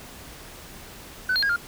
sine tone with pitch steps, 1507 / 4217 / 1631 / 1406 Hz, F#6 / C8 / G#6 / F6, +31 / +13 / -32 / +11 cents, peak -18 dBFS, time 1.29-1.562 s, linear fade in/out 5 ms, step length 68 ms, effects tanh soft clip ceiling -18 dBFS + pink hiss -43 dBFS RMS until 1.67 s

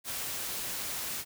white noise, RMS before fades -36 dBFS, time 0.04-1.25 s, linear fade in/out 50 ms, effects none

